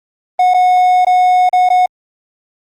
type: tone with dropouts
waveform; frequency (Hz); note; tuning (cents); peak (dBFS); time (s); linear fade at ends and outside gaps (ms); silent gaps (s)
triangle; 730; F#5; -24; -5; 0.39-1.86; 5; 0.538-0.543 / 1.049-1.067 / 1.492-1.529 / 1.69-1.701
effects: Opus 24 kbps